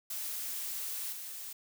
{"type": "noise with level steps", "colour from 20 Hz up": "blue", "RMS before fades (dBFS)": [-38, -43], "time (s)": [0.1, 1.53], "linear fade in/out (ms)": 5, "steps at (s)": 1.12, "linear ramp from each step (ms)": 10, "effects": []}